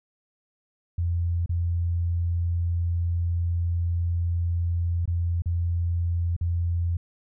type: tone with dropouts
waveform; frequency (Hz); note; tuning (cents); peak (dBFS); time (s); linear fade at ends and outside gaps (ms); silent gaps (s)
sine; 85.8; F2; -30; -22; 0.98-6.97; 5; 1.461-1.493 / 5.057-5.076 / 5.421-5.458 / 6.365-6.41
effects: none